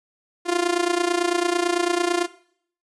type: tone with amplitude modulation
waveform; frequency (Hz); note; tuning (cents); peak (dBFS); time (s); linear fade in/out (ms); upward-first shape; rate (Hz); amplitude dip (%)
sawtooth; 349.2; F4; 0; -12; 0.45-2.28; 50; sine; 29; 80
effects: noise-tail reverb RT60 0.6 s tail -18 dB re dry + resampled to 24000 Hz